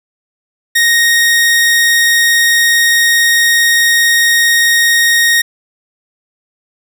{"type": "tone", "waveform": "sawtooth", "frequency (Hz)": 1864.7, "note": "A#6", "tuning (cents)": 0, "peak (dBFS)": -4, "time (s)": [0.75, 5.42], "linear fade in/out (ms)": 10, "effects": []}